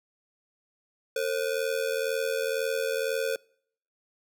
square ring-modulated tone, 493.9 Hz, B4, in tune, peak -24 dBFS, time 1.16-3.36 s, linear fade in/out 2 ms, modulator 41 Hz, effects noise-tail reverb RT60 0.6 s tail -26 dB re dry

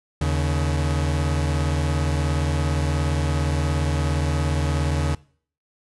40% pulse tone pair together, 78.8 / 140.41 Hz, D#2 / C#3, +23 / +23 cents, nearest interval minor seventh, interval 1000 cents, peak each -21 / -23 dBFS, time 0.21-5.15 s, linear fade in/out 5 ms, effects noise-tail reverb RT60 0.5 s tail -22 dB re dry + resampled to 24000 Hz

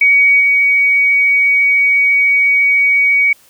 sine tone with level steps, 2253 Hz, C#7, 28 cents sharp, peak -6 / -8 dBFS, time 0.01-3.33 s, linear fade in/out 5 ms, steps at 0.4 s, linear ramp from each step 10 ms, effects white hiss -48 dBFS RMS until 3.49 s

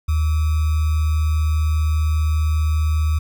sine tone with sample-and-hold, 77.5 Hz, D#2, 6 cents flat, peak -15 dBFS, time 0.08-3.19 s, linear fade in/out 10 ms, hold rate 1225 Hz, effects none

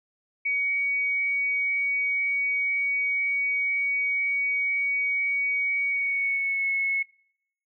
sine tone with pitch glide, 2251 to 2192 Hz, C#7 to C#7, +26 to -20 cents, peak -23 dBFS, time 0.45-7.03 s, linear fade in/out 10 ms, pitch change -46 cents, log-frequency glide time 5.85-6.68 s, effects noise-tail reverb RT60 0.7 s tail -22 dB re dry

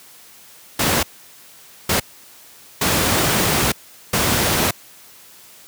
pink noise bursts at uneven times, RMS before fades -17 dBFS, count 4, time 0.79-1.03 / 1.89-2 / 2.81-3.72 / 4.13-4.71 s, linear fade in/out 5 ms, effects white hiss -45 dBFS RMS until 5.67 s + high-pass 80 Hz 12 dB/octave

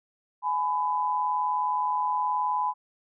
sine tone pair together, 840.9 / 1000 Hz, G#5 / B5, +21 / +21 cents, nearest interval minor third, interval 300 cents, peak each -29 / -25 dBFS, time 0.42-2.74 s, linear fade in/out 50 ms, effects none

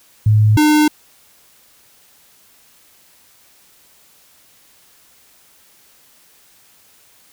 sine / square tone pair in turn, 107 / 302.6 Hz, A2 / D#4, -48 / -48 cents, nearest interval octave + tritone, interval 1800 cents, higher second, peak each -8 / -10 dBFS, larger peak first, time 0.26-0.57 / 0.57-0.88 s, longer neither, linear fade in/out 5 ms, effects white hiss -51 dBFS RMS until 7.32 s

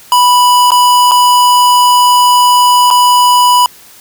square tone with dropouts, 986 Hz, B5, 3 cents flat, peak -5 dBFS, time 0.12-3.66 s, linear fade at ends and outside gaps 1 ms, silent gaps 0.706-0.718 / 1.112-1.117 / 2.904-2.91 s, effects white hiss -38 dBFS RMS until 4 s

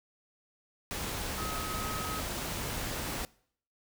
sine tone in noise, 1270 Hz, D#6, 35 cents sharp, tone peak -38 dBFS, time 1.38-2.2 s, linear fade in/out 0 ms, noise pink, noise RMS -36 dBFS, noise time 0.91-3.25 s, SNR -5 dB, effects noise-tail reverb RT60 0.6 s tail -23 dB re dry

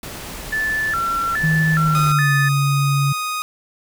pink noise, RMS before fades -32 dBFS, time 0.03-2.12 s, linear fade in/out 2 ms
sine tone with vibrato, 1540 Hz, G6, 31 cents flat, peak -18 dBFS, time 0.52-2.49 s, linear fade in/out 10 ms, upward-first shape square, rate 1.2 Hz, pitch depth 220 cents each way
sine tone with pitch glide, 158.1 to 140.04 Hz, D#3 to C#3, +28 to +18 cents, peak -15 dBFS, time 1.43-3.13 s, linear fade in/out 10 ms, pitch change -210 cents, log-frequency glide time 1.83-2.35 s
sawtooth tone, 1244.5 Hz, D#6, in tune, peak -18 dBFS, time 1.95-3.42 s, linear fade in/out 0 ms
effects none

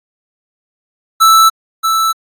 square tone with echo, 1318.5 Hz, E6, in tune, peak -5 dBFS, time 1.2-1.5 s, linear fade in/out 20 ms, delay 630 ms, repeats 1, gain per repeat -6 dB, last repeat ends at 2.13 s, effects AAC 64 kbps

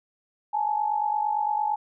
sine tone pair together, 839 / 887.8 Hz, G#5 / A5, +17 / +15 cents, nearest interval minor second, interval 98 cents, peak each -24 / -28 dBFS, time 0.53-1.76 s, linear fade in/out 10 ms, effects none

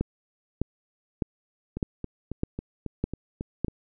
two click trains, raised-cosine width 3 ms, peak -19 / -12 dBFS, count 8 / 7, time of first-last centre 1.77-3.683 / 0.01-3.646 s, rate 3.66 / 1.65 Hz, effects none

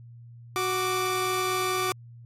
sawtooth tone pair together, 370 / 1174.7 Hz, F#4 / D6, 0 / 0 cents, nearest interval octave + minor sixth, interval 2000 cents, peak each -24 dBFS, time 0.56-1.92 s, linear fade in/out 0 ms, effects added 118 Hz sine -44 dBFS peak until 2.25 s + AAC 48 kbps

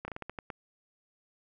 slowing click train, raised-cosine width 0.5 ms, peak -23 dBFS, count 8, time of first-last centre 0.05-0.502 s, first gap 30 ms, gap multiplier 1.25, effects none

